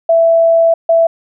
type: tone bursts at uneven times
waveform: sine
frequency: 663 Hz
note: E5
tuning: 10 cents sharp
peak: -6 dBFS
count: 2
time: 0.09-0.74 / 0.89-1.07 s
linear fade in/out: 5 ms
effects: none